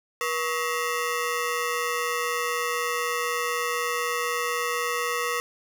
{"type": "ring-modulated tone", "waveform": "20% pulse", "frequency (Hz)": 796, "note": "G5", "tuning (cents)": 26, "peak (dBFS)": -17, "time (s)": [0.21, 5.4], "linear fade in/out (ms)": 0, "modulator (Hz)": 314, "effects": []}